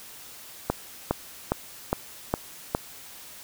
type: click train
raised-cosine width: 1 ms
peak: -8 dBFS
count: 6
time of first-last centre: 0.7-2.749 s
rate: 2.44 Hz
effects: white hiss -45 dBFS RMS until 3.43 s